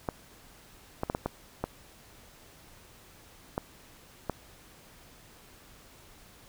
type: clicks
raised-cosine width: 1 ms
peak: -15 dBFS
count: 8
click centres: 0.088 / 1.034 / 1.099 / 1.149 / 1.26 / 1.64 / 3.579 / 4.297 s
effects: pink hiss -55 dBFS RMS until 6.48 s